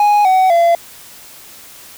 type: tone with pitch steps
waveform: triangle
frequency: 829 / 751.5 / 681.2 Hz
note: G#5 / F#5 / F5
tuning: -3 / +27 / -43 cents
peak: -6 dBFS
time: 0-0.75 s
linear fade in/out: 2 ms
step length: 250 ms
effects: white hiss -38 dBFS RMS until 1.97 s